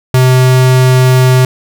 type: tone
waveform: square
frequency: 128.5 Hz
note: C3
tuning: 31 cents flat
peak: -5 dBFS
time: 0.14-1.45 s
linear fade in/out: 2 ms
effects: none